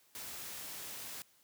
white noise, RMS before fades -45 dBFS, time 0.15-1.22 s, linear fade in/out 0 ms, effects white hiss -68 dBFS RMS until 1.43 s + high-pass 60 Hz 12 dB/octave

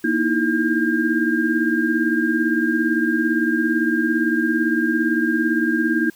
sine tone cluster, 236.6 / 310.7 / 328.4 / 1607 Hz, A#3 / D#4 / E4 / G6, +26 / -2 / -6 / +43 cents, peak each -22 dBFS, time 0.04-6.1 s, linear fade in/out 5 ms, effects white hiss -51 dBFS RMS until 6.15 s

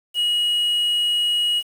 triangle tone with quantisation, 2900 Hz, F#7, 35 cents flat, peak -16 dBFS, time 0.14-1.63 s, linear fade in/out 50 ms, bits 7, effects none

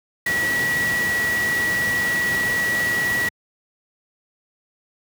sine tone in noise, 1931 Hz, B6, 39 cents flat, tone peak -19 dBFS, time 0.26-3.29 s, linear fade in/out 5 ms, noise pink, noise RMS -28 dBFS, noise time 0.26-3.29 s, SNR +6 dB, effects high-pass 100 Hz 12 dB/octave

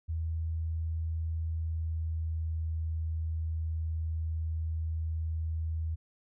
sine tone with pitch glide, 81 to 80.35 Hz, E2 to E2, -30 to -44 cents, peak -30 dBFS, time 0.08-5.96 s, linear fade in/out 20 ms, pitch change -14 cents, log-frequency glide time 1.45-2.71 s, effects none

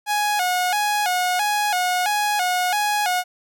sawtooth tone with vibrato, 777 Hz, G5, 16 cents flat, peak -15 dBFS, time 0.06-3.24 s, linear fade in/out 50 ms, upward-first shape square, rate 1.5 Hz, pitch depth 120 cents each way, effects none

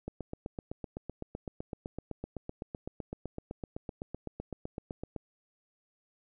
click train, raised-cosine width 2 ms, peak -24 dBFS, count 41, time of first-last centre 0.08-5.163 s, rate 7.87 Hz, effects none

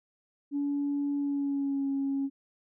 sine tone with pitch glide, 285 to 274.8 Hz, C#4 to C#4, +48 to -15 cents, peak -26 dBFS, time 0.51-2.3 s, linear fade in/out 50 ms, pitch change -63 cents, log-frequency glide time 1.17-1.89 s, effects tanh soft clip ceiling -23 dBFS

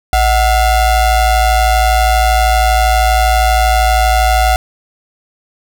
square ring-modulated tone, 343.7 Hz, F4, 28 cents flat, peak -6 dBFS, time 0.13-4.56 s, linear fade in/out 0 ms, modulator 400 Hz, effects none

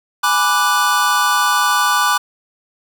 square chord, G# half-diminished seventh, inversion none, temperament equal, 830.6 / 987.8 / 1174.7 / 1480 Hz, G#5 / B5 / D6 / F#6, 0 / 0 / 0 / 0 cents, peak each -23 / -20 / -17 / -19 dBFS, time 0.23-2.18 s, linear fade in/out 10 ms, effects none

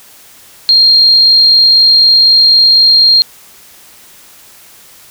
sine tone, 4214 Hz, C8, 12 cents sharp, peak -3 dBFS, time 0.69-3.22 s, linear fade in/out 0 ms, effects white hiss -39 dBFS RMS until 5.1 s

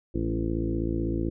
harmonic tone with a mistuned harmonic, 55.9 Hz, A1, 28 cents sharp, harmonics 1 / 2 / 3 / 4 / 5 / 6 / 7 / 8 / 9, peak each -31 / -33 / -36 / -36 / -33 / -30 / -42 / -42 / -42 dBFS, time 0.14-1.3 s, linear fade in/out 10 ms, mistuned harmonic 4, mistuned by -21 cents, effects none

